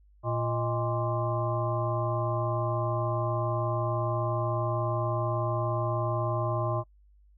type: harmonic tone with a mistuned harmonic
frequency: 116.54 Hz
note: A#2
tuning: in tune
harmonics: 1 / 3 / 5 / 7 / 9 / 10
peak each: -29 / -36 / -32 / -39 / -34 / -41 dBFS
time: 0.23-6.84 s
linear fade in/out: 50 ms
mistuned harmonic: 5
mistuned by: +110 cents
effects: noise-tail reverb RT60 0.1 s tail -25 dB re dry + added 50 Hz sine -56 dBFS peak until 7.37 s